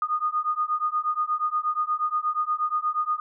sine beating tone pair, 1226 / 1234.4 Hz, D#6 / D#6, -26 / -14 cents, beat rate 8.4 Hz, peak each -26 dBFS, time 0.02-3.2 s, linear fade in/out 2 ms, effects none

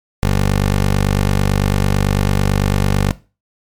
15% pulse tone, 49 Hz, G1, in tune, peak -6 dBFS, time 0.23-3.11 s, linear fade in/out 0 ms, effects noise-tail reverb RT60 0.3 s tail -17 dB re dry + MP3 96 kbps

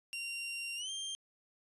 sawtooth tone with pitch glide, 2765 to 3176 Hz, F7 to G7, -18 to +22 cents, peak -35 dBFS, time 0.13-1.15 s, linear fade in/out 0 ms, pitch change +240 cents, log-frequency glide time 0.76-0.9 s, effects resampled to 24000 Hz

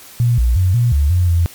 sine tone with pitch steps, 119.7 / 59.7 / 91.8 / 119.9 / 71.9 / 89.3 / 85.1 Hz, A#2 / A#1 / F#2 / A#2 / D2 / F2 / F2, +46 / +42 / -13 / +49 / -36 / +39 / -44 cents, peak -10 dBFS, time 0.2-1.46 s, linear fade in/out 0 ms, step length 180 ms, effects white hiss -39 dBFS RMS until 1.54 s + MP3 96 kbps

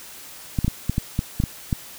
clicks, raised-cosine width 5 ms, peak -8 dBFS, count 9, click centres 0.588 / 0.646 / 0.68 / 0.896 / 0.981 / 1.191 / 1.401 / 1.438 / 1.728 s, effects white hiss -41 dBFS RMS until 1.98 s

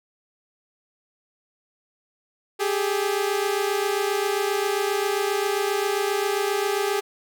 sawtooth tone pair together, 394.9 / 422.4 Hz, G4 / G#4, +13 / +29 cents, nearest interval minor second, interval 116 cents, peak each -20 / -22 dBFS, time 2.59-7.01 s, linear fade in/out 20 ms, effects none

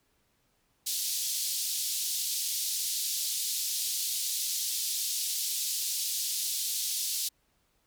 pink band-pass noise, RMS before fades -32 dBFS, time 0.86-7.29 s, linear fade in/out 10 ms, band 3900 to 16000 Hz, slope 24 dB/octave, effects pink hiss -72 dBFS RMS until 7.86 s

